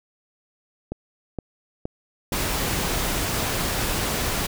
click train, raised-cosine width 2 ms, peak -15 dBFS, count 5, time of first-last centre 0.92-2.789 s, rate 2.14 Hz
pink noise, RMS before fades -25 dBFS, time 2.32-4.47 s, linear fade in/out 10 ms
effects none

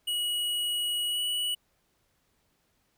square tone with pitch glide, 2912 to 2942 Hz, F#7 to F#7, -28 to -11 cents, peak -28 dBFS, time 0.07-1.55 s, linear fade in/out 10 ms, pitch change +17 cents, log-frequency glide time 1.08-1.2 s, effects pink hiss -72 dBFS RMS until 2.97 s

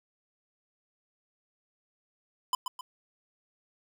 square tone with echo, 1011 Hz, B5, 40 cents sharp, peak -25 dBFS, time 2.53-2.55 s, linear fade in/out 2 ms, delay 130 ms, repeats 2, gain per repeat -7 dB, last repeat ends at 2.81 s, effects none

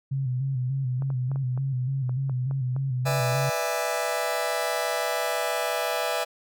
sine tone with vibrato, 130.8 Hz, C3, in tune, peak -24 dBFS, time 0.11-3.5 s, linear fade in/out 10 ms, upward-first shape square, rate 3.4 Hz, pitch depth 65 cents each way
clicks, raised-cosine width 1 ms, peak -27 dBFS, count 12, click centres 1.022 / 1.103 / 1.316 / 1.359 / 1.576 / 2.094 / 2.296 / 2.511 / 2.764 / 3.083 / 3.116 / 3.323 s
sawtooth chord, E dominant seventh, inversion second, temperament just, 494.4 / 593.3 / 659.3 / 824.1 Hz, B4 / D5 / E5 / G#5, +2 / +18 / 0 / -14 cents, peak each -28 / -27 / -25 / -28 dBFS, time 3.05-6.25 s, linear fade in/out 20 ms
effects none

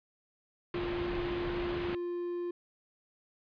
triangle tone, 350 Hz, F4, 4 cents sharp, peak -31 dBFS, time 0.74-2.51 s, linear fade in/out 5 ms
pink low-pass noise, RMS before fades -39 dBFS, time 0.74-1.95 s, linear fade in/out 2 ms, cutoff 3400 Hz, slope 24 dB/octave
effects resampled to 11025 Hz

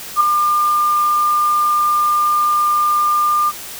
sine tone with ADSR envelope, 1200 Hz, D6, 37 cents sharp, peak -6 dBFS, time 0.16-3.52 s, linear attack 45 ms, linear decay 5 ms, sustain -6 dB, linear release 38 ms, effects white hiss -31 dBFS RMS until 3.79 s

